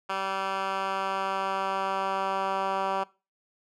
10% pulse tone with band-pass filter sweep, 193.1 Hz, G3, 26 cents flat, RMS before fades -29 dBFS, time 0.09-3.04 s, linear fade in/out 10 ms, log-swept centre 1500 to 970 Hz, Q 1.2, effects noise-tail reverb RT60 0.3 s tail -21 dB re dry

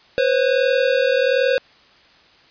square tone pair together, 497.5 / 538.7 Hz, B4 / C#5, +13 / -50 cents, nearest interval minor second, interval 137 cents, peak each -19 / -18 dBFS, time 0.18-1.58 s, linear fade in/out 0 ms, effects white hiss -51 dBFS RMS until 2.5 s + resampled to 11025 Hz

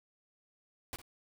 pink noise with echo, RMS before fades -41 dBFS, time 0.93-0.96 s, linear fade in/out 0 ms, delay 56 ms, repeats 1, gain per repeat -15 dB, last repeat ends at 1.016 s, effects none

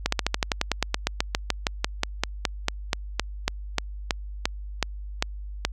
slowing click train, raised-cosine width 0.2 ms, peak -4 dBFS, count 30, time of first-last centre 0.06-5.65 s, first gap 64 ms, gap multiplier 1.07, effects added 50 Hz sine -33 dBFS peak until 5.72 s

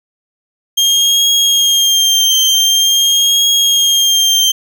30% pulse tone with vibrato, 3209 Hz, G7, 40 cents sharp, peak -6 dBFS, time 0.77-4.52 s, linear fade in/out 10 ms, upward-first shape triangle, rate 0.46 Hz, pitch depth 41 cents each way, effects none

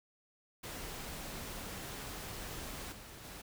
pink noise with level steps, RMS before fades -44 / -51 / -48 dBFS, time 0.63-3.42 s, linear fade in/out 10 ms, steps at 2.91 / 3.23 s, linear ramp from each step 20 ms, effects none

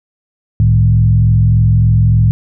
sine tone with frequency modulation, 110.6 Hz, A2, 9 cents sharp, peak -6 dBFS, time 0.6-2.31 s, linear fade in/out 0 ms, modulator 43.4 Hz, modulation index 0.9, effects none

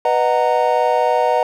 triangle chord, B major seventh, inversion none, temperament just, 493.9 / 617.4 / 740.8 / 926 Hz, B4 / D#5 / F#5 / A#5, 0 / -14 / +2 / -12 cents, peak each -17 dBFS, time 0.05-1.43 s, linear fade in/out 2 ms, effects none

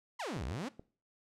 sawtooth exponential two-way sweep, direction down then up, 1101 to 56.2 to 306 Hz, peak -33 dBFS, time 0.19-0.69 s, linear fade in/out 10 ms, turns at 0.45 s
clicks, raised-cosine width 2 ms, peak -34 dBFS, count 4, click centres 0.366 / 0.415 / 0.518 / 0.795 s
effects noise-tail reverb RT60 0.4 s tail -19 dB re dry + low-pass 8000 Hz 12 dB/octave

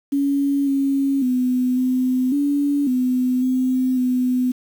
sine tone with pitch steps, 280 / 274.8 / 251.8 / 255 / 285.7 / 252.7 / 256.4 / 251.7 Hz, C#4 / C#4 / B3 / C4 / D4 / B3 / C4 / B3, +18 / -15 / +34 / -44 / -48 / +40 / -35 / +33 cents, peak -16 dBFS, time 0.12-4.52 s, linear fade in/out 10 ms, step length 550 ms, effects 7-bit

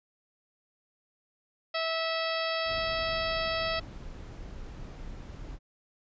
harmonic tone, 652 Hz, E5, 19 cents flat, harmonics 1 / 2 / 3 / 4 / 5 / 6 / 7 / 8, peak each -32 / -35 / -37 / -38 / -39 / -40 / -40 / -41 dBFS, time 1.74-3.8 s, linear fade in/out 10 ms
brown noise, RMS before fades -42 dBFS, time 2.65-5.59 s, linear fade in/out 50 ms
clicks, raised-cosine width 5 ms, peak -34 dBFS, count 2, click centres 2.779 / 3.476 s
effects resampled to 16000 Hz

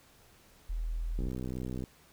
sine tone, 40.72 Hz, E1, 20 cents flat, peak -31 dBFS, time 0.69-1.29 s, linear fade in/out 10 ms
click train, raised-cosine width 3 ms, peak -25 dBFS, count 42, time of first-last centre 1.19-1.839 s, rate 63.2 Hz
effects pink hiss -61 dBFS RMS until 2.12 s

